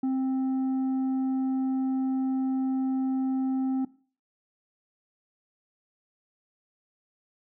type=tone with tanh clipping; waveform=sine; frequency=263 Hz; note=C4; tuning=9 cents sharp; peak=-25 dBFS; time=0.03-3.85 s; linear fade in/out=5 ms; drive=5 dB; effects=noise-tail reverb RT60 0.4 s tail -19 dB re dry